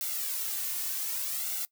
blue noise with flanger, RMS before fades -33 dBFS, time 0.01-1.65 s, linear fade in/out 0 ms, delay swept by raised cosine 1.4 to 2.8 ms, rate 0.66 Hz, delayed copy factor +0.75, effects noise-tail reverb RT60 0.1 s tail -21 dB re dry

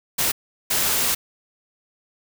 white noise bursts at uneven times, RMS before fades -21 dBFS, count 2, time 0.18-0.32 / 0.7-1.15 s, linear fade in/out 10 ms, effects none

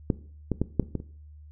clicks, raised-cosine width 3 ms, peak -9 / -12 / -11 / -8 / -30 / -15 / -26 dBFS, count 7, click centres 0.102 / 0.517 / 0.616 / 0.797 / 0.828 / 0.953 / 1.001 s, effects noise-tail reverb RT60 0.5 s tail -18 dB re dry + added 75 Hz sine -45 dBFS peak until 1.51 s

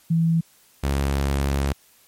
sine / sawtooth tone pair in turn, 164.81 / 69.29 Hz, E3 / C#2, 0 / 0 cents, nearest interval octave + minor third, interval 1500 cents, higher first, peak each -16 dBFS, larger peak neither, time 0.1-0.41 / 0.83-1.73 s, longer second, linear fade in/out 10 ms, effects white hiss -56 dBFS RMS until 2.07 s + MP3 64 kbps

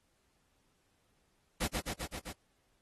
pink noise with echo, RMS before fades -34 dBFS, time 1.6-1.68 s, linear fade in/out 20 ms, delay 130 ms, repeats 5, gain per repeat -2 dB, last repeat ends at 2.33 s, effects pink hiss -75 dBFS RMS until 2.81 s + AAC 32 kbps

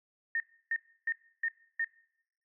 sine tone bursts, 1830 Hz, A#6, 32 cents flat, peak -28 dBFS, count 5, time 0.35-1.845 s, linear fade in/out 2 ms, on 51 ms, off 310 ms, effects noise-tail reverb RT60 0.8 s tail -22 dB re dry

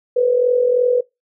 sine tone with amplitude modulation, 493.9 Hz, B4, in tune, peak -9 dBFS, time 0.16-1.01 s, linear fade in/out 10 ms, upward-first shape sine, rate 43 Hz, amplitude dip 65%, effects noise-tail reverb RT60 0.2 s tail -23 dB re dry

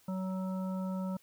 harmonic tone, 187.7 Hz, F#3, 25 cents sharp, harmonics 1 / 3 / 5 / 7, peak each -33 / -43 / -47 / -50 dBFS, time 0.08-1.17 s, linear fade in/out 5 ms, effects white hiss -65 dBFS RMS until 1.22 s

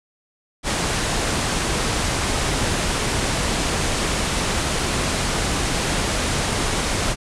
pink low-pass noise, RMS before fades -22 dBFS, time 0.63-7.16 s, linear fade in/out 50 ms, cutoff 10000 Hz, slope 48 dB/octave, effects none

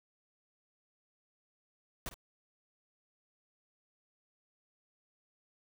pink noise with echo, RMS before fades -39 dBFS, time 2.06-2.09 s, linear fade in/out 0 ms, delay 52 ms, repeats 1, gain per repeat -14 dB, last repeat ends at 2.142 s, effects none

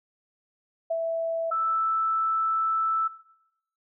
sine tone pair in turn, 659.3 / 1318.6 Hz, E5 / E6, 0 / 0 cents, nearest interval octave, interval 1200 cents, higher second, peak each -23 dBFS, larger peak neither, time 0.9-1.51 / 1.51-3.08 s, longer second, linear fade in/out 10 ms, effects noise-tail reverb RT60 0.8 s tail -17 dB re dry

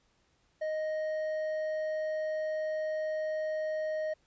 sine tone with hard clipping, 622.3 Hz, D#5, in tune, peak -32 dBFS, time 0.61-4.14 s, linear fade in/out 10 ms, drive 5 dB, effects pink hiss -71 dBFS RMS until 4.26 s + resampled to 16000 Hz

